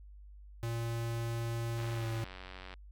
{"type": "tone with pitch glide", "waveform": "square", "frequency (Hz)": [116.1, 113.45], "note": ["A#2", "A#2"], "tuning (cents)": [-7, -47], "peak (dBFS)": -34, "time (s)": [0.63, 2.24], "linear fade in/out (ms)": 0, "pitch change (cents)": -40, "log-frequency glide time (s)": [1.94, 2.06]}
{"type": "click train", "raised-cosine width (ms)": 0.3, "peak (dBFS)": -30, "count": 90, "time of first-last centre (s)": [1.78, 2.739], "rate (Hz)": 92.8}
{"effects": ["added 50 Hz sine -49 dBFS peak until 2.91 s", "MP3 96 kbps"]}